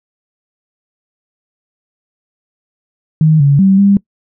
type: tone with pitch steps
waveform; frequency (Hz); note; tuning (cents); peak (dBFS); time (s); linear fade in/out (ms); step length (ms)
sine; 156.6 / 141.2 / 193.1 / 199.4; D#3 / C#3 / G3 / G3; +11 / +32 / -26 / +30; -5; 3.21-3.97; 2; 190
effects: noise-tail reverb RT60 0.1 s tail -23 dB re dry